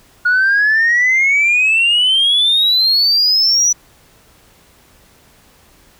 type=exponential sweep; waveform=sine; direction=up; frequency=1440 to 5950 Hz; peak=-8 dBFS; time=0.25-3.73 s; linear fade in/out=10 ms; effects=tanh soft clip ceiling -7 dBFS + pink hiss -49 dBFS RMS until 5.99 s